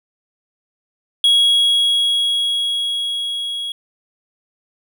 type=tone with level ramp; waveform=triangle; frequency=3320 Hz; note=G#7; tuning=1 cent flat; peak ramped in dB=-8 to -21 dBFS; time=1.24-3.72 s; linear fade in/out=2 ms; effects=none